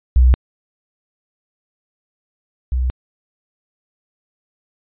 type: tone pair in turn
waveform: sine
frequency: 62.6 / 63.14 Hz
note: B1 / B1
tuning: +24 / +39 cents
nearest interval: unison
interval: 15 cents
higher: second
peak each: -7 / -15 dBFS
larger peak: first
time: 0.16-0.34 / 2.72-2.9 s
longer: neither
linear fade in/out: 0 ms
effects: resampled to 8000 Hz